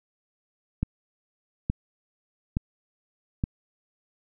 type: click train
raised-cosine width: 5 ms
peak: -12 dBFS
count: 4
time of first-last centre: 0.83-3.439 s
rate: 1.15 Hz
effects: none